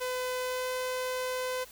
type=tone with pitch glide; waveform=sawtooth; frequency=505 to 508.5 Hz; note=B4 to C5; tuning=+39 to -50 cents; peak=-27 dBFS; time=0-1.65 s; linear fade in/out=20 ms; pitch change=+11 cents; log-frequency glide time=0.4-0.71 s; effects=added 50 Hz sine -62 dBFS peak until 1.71 s + white hiss -52 dBFS RMS until 1.71 s